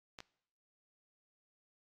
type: clicks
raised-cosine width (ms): 0.2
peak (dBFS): -29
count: 2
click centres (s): 0.188 / 0.204
effects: noise-tail reverb RT60 0.7 s tail -21 dB re dry + AAC 64 kbps